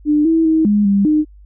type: tone with pitch steps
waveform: sine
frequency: 298.8 / 325.5 / 318.5 / 207 / 199.4 / 305.1 Hz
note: D4 / E4 / D#4 / G#3 / G3 / D#4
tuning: +30 / -22 / +41 / -5 / +30 / -34 cents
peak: -10 dBFS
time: 0.05-1.25 s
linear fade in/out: 50 ms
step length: 200 ms
effects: added 50 Hz sine -39 dBFS peak until 1.45 s